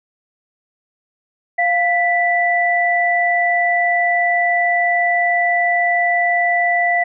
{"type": "tone pair together", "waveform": "sine", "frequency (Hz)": [698.4, 1975.5], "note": ["F5", "B6"], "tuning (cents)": [0, 0], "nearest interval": "octave + tritone", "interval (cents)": 1800, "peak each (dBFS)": -16, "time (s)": [1.58, 7.04], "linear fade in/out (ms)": 10, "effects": []}